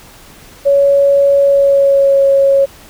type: tone with pitch glide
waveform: sine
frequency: 560 to 550.1 Hz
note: C#5 to C#5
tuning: +18 to -13 cents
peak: -6 dBFS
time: 0.65-2.66 s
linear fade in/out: 20 ms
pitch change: -31 cents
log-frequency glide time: 1.4-2.23 s
effects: pink hiss -39 dBFS RMS until 2.89 s